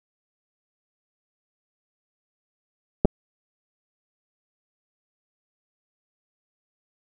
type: clicks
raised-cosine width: 2 ms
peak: -4 dBFS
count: 2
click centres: 3.049 / 3.054 s
effects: none